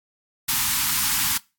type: band-stop noise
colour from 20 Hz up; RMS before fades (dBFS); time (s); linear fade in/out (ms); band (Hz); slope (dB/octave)
white; -22; 0.48-1.38; 10; 290 to 820; 96
effects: noise-tail reverb RT60 0.3 s tail -24 dB re dry + AAC 64 kbps